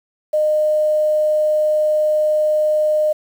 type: tone with quantisation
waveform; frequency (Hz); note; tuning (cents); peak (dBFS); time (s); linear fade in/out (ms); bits
sine; 611; D#5; -32; -13; 0.33-3.13; 10; 7
effects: none